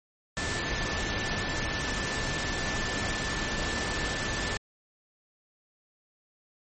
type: tone in noise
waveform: sine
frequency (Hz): 1760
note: A6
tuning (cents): 0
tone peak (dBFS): -35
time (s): 0.37-4.57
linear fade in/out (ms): 0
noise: pink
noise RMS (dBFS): -31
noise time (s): 0.37-4.57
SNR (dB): -7
effects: MP3 32 kbps